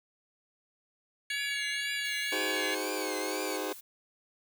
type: tone with vibrato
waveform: 15% pulse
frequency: 2217 Hz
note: C#7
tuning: in tune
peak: -32 dBFS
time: 1.3-3.57 s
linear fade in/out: 2 ms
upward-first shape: triangle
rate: 2 Hz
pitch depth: 140 cents each way
type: harmonic tone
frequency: 564 Hz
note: C#5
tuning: 30 cents sharp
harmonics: 3 / 4 / 5 / 6 / 7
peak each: -35 / -37 / -39 / -41 / -42 dBFS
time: 1.3-2.75 s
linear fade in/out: 5 ms
type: noise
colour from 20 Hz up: blue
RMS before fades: -48 dBFS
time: 2.04-3.81 s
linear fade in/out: 10 ms
type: chord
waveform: sawtooth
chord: Ab dominant seventh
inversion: second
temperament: just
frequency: 311.5 / 373.8 / 415.3 / 519.1 Hz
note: Eb4 / Gb4 / Ab4 / C5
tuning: +2 / +18 / 0 / -14 cents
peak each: -34 dBFS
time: 2.32-3.73 s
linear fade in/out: 5 ms
effects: none